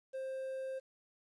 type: tone with quantisation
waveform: triangle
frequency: 528 Hz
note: C5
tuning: 16 cents sharp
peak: -36 dBFS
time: 0.13-0.8 s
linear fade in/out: 20 ms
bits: 11
effects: resampled to 22050 Hz